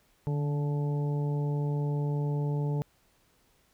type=harmonic tone with a mistuned harmonic; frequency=144.8 Hz; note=D3; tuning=24 cents flat; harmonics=1 / 2 / 3 / 4 / 5 / 6; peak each=-27 / -40 / -38 / -46 / -52 / -44 dBFS; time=0.27-2.82 s; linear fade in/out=0 ms; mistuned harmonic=1; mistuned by=+26 cents; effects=pink hiss -67 dBFS RMS until 3.73 s